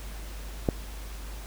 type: click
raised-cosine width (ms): 2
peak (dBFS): -9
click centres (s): 0.688
effects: added 50 Hz sine -37 dBFS peak until 1.46 s + pink hiss -46 dBFS RMS until 1.46 s